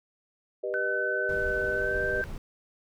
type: chord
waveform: sine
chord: G augmented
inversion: none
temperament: just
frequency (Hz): 392 / 490 / 612.5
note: G4 / B4 / D#5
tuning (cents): 0 / -14 / -27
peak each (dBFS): -33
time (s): 0.63-2.22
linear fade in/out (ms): 10
type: tone with pitch glide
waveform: sine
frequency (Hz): 1515 to 1560.3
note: F#6 to G6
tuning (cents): +40 to -9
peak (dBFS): -28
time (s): 0.74-2.24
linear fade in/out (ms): 0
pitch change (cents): +51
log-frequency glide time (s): 1.74-1.98
type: noise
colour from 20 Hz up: brown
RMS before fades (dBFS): -38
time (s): 1.29-2.38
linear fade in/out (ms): 2
effects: none